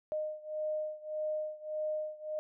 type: beating tone pair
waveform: sine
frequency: 614 / 615.7 Hz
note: D#5 / D#5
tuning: -23 / -18 cents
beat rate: 1.7 Hz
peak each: -36 / -38 dBFS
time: 0.12-2.39 s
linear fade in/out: 0 ms
effects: none